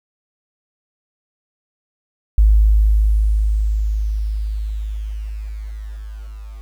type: tone with level ramp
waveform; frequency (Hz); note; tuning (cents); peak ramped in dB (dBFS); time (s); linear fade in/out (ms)
sine; 52.7; G#1; +26; -7 to -31; 2.38-6.61; 0
effects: 8-bit